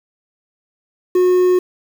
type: tone with quantisation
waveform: triangle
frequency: 363.3 Hz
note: F#4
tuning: 32 cents flat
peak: -8 dBFS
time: 1.15-1.59 s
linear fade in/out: 5 ms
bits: 6
effects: none